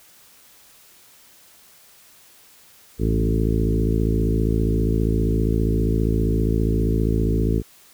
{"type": "harmonic tone with a mistuned harmonic", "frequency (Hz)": 55, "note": "A1", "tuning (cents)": 0, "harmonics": [1, 2, 3, 4, 5, 6, 7, 8], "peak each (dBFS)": [-21, -24, -26, -27, -28, -29, -29, -30], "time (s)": [2.98, 7.63], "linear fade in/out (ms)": 50, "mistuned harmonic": 2, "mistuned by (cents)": -31, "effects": ["white hiss -51 dBFS RMS until 7.93 s"]}